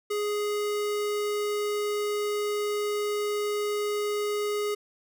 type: tone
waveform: square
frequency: 415.7 Hz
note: G#4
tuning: 2 cents sharp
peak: -27 dBFS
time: 0.1-4.75 s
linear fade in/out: 10 ms
effects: none